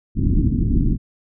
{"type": "low-pass noise", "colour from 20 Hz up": "pink", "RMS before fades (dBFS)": -17, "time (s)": [0.15, 0.98], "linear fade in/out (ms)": 50, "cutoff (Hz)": 310, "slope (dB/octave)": 48, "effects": []}